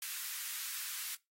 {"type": "high-pass noise", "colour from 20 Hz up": "white", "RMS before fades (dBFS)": -41, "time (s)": [0.02, 1.15], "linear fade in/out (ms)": 2, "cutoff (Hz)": 1300, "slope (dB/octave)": 24, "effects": ["noise-tail reverb RT60 0.2 s tail -20 dB re dry", "AAC 48 kbps"]}